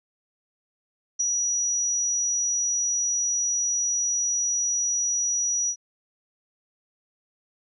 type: tone with ADSR envelope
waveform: sine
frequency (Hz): 5830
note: F#8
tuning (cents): -26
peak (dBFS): -19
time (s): 1.19-5.76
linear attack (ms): 15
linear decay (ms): 12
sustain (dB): -3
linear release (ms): 69
effects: none